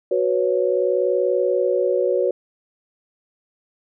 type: chord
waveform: sine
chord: F# suspended fourth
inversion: none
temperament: equal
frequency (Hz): 370 / 493.9 / 554.4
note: F#4 / B4 / C#5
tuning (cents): 0 / 0 / 0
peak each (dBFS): -21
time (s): 0.11-2.31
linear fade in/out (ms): 5
effects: none